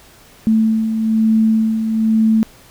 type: beating tone pair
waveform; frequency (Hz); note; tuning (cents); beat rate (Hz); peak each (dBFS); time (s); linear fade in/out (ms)
sine; 220 / 221.1; A3 / A3; 0 / +9; 1.1; -21 / -12; 0.47-2.43; 0
effects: pink hiss -45 dBFS RMS until 2.7 s